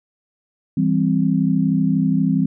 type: chord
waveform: sine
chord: C major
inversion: first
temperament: equal with one note detuned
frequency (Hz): 164.81 / 197.36 / 261.6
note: E3 / G3 / C4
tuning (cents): 0 / +12 / 0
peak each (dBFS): -19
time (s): 0.77-2.46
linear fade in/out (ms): 5
effects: none